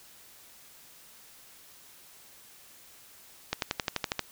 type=accelerating click train; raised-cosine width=0.2 ms; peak=-10 dBFS; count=9; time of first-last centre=3.53-4.193 s; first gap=92 ms; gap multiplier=0.97; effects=white hiss -54 dBFS RMS until 4.31 s